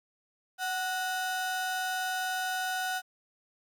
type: ring-modulated tone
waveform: 45% pulse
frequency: 1108.7 Hz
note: C#6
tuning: in tune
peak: -27 dBFS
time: 0.58-3.02 s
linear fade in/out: 50 ms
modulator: 362 Hz
effects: 11-bit